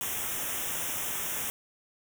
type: band-stop noise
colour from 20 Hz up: white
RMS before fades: -33 dBFS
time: 0.01-1.5 s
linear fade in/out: 0 ms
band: 3600 to 5500 Hz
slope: 96 dB/octave
effects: none